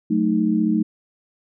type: chord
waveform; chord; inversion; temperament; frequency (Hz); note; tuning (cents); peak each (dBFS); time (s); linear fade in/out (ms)
sine; D# diminished; first; equal; 185 / 220 / 311.1; F#3 / A3 / D#4; 0 / 0 / 0; -23 / -19 / -21; 0.1-0.83; 10
effects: none